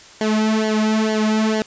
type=tone with flanger; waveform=sawtooth; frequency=217 Hz; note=A3; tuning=24 cents flat; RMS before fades=-18 dBFS; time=0.21-1.62 s; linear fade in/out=0 ms; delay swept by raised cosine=0.78 to 2.88 ms; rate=2.2 Hz; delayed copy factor=-0.9; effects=white hiss -43 dBFS RMS until 1.66 s + resampled to 16000 Hz